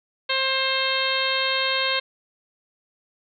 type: harmonic tone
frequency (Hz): 530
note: C5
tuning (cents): +22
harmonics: 1 / 2 / 3 / 4 / 5 / 6 / 7 / 8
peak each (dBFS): -29 / -29 / -29 / -29 / -29 / -29 / -29 / -29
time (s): 0.29-2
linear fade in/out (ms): 10
effects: none